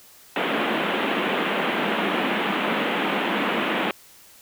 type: band-pass noise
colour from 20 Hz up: pink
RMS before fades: -24 dBFS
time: 0.36-3.91 s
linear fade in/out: 2 ms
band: 190 to 3300 Hz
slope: 48 dB/octave
effects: white hiss -50 dBFS RMS until 4.41 s